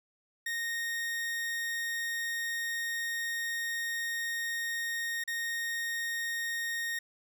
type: tone with dropouts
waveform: 40% pulse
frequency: 1856 Hz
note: A#6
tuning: 8 cents flat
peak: -31 dBFS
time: 0.46-6.99 s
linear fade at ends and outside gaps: 5 ms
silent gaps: 5.239-5.276 s
effects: 12-bit